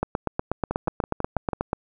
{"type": "two click trains", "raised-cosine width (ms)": 1, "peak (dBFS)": [-12, -9], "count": [6, 15], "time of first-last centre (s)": [[0.71, 1.532], [0.03, 1.731]], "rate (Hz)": [6.08, 8.23], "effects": []}